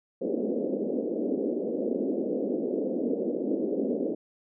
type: band-pass noise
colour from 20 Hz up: pink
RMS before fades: -29 dBFS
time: 0.21-4.15 s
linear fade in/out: 10 ms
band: 220 to 540 Hz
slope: 48 dB/octave
effects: none